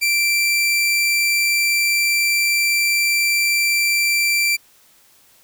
sawtooth tone, 2349 Hz, D7, in tune, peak -12 dBFS, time 0.01-4.57 s, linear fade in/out 20 ms, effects white hiss -53 dBFS RMS until 5.43 s

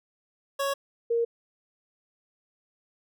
25% pulse / sine tone pair in turn, 554.4 / 466.2 Hz, C#5 / A#4, 0 / 0 cents, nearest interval minor third, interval 300 cents, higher first, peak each -22 dBFS, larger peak neither, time 0.59-0.74 / 1.1-1.25 s, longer neither, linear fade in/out 10 ms, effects none

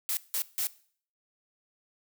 blue noise bursts at uneven times, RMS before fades -30 dBFS, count 3, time 0.09-0.17 / 0.34-0.42 / 0.58-0.67 s, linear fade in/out 0 ms, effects noise-tail reverb RT60 0.5 s tail -19 dB re dry

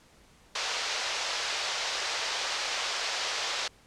white band-pass noise, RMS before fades -32 dBFS, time 0.55-3.68 s, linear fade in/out 5 ms, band 470 to 5700 Hz, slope 24 dB/octave, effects pink hiss -59 dBFS RMS until 3.86 s + low-pass 9000 Hz 12 dB/octave

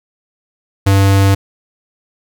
square tone, 98 Hz, G2, in tune, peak -8 dBFS, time 0.86-1.35 s, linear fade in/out 10 ms, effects 8-bit

